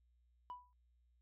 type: tone with exponential decay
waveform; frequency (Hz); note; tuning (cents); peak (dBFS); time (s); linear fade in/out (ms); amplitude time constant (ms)
sine; 987.8; B5; 0; -40; 0.5-0.73; 0; 49
effects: tanh soft clip ceiling -42 dBFS + added 60 Hz sine -70 dBFS peak until 1.21 s